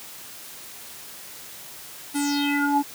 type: tone with low-pass filter sweep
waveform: square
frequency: 286.5 Hz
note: D4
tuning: 43 cents flat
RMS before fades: -23 dBFS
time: 2.14-2.83 s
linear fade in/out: 20 ms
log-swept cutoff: 11000 to 660 Hz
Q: 5.7
effects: white hiss -41 dBFS RMS until 2.94 s + high-pass 60 Hz 12 dB/octave